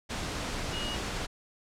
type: tone in noise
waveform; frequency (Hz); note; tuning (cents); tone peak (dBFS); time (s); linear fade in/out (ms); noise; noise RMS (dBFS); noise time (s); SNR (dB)
sine; 2881; F#7; -47; -36; 0.72-0.97; 20; pink; -34; 0.09-1.27; -5
effects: low-pass 7000 Hz 12 dB/octave